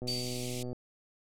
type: click train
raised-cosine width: 2 ms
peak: -27 dBFS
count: 89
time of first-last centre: 0.02-0.73 s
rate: 124 Hz
type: band-stop noise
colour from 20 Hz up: white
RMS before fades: -39 dBFS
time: 0.07-0.63 s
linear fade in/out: 5 ms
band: 330 to 2100 Hz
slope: 96 dB/octave
type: tone with exponential decay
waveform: sine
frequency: 4600 Hz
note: D8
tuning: 37 cents flat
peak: -30 dBFS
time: 0.08-0.73 s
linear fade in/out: 1 ms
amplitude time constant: 140 ms
effects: low-pass 9000 Hz 12 dB/octave